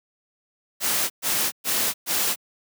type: noise bursts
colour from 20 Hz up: white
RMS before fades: -23 dBFS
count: 4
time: 0.8-2.36 s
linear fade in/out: 50 ms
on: 300 ms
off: 120 ms
effects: high-pass 150 Hz 12 dB/octave